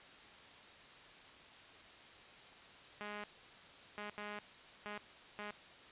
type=tone bursts at uneven times; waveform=5% pulse; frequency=207.7 Hz; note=G#3; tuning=in tune; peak=-32 dBFS; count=5; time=3.01-3.24 / 3.98-4.1 / 4.18-4.39 / 4.86-4.98 / 5.39-5.51 s; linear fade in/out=0 ms; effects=white hiss -57 dBFS RMS until 5.91 s + resampled to 8000 Hz